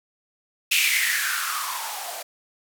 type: noise with band-pass filter sweep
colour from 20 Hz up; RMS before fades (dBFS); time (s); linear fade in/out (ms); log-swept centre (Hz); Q
violet; -25; 0.71-2.23; 10; 2700 to 620; 6.6
effects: none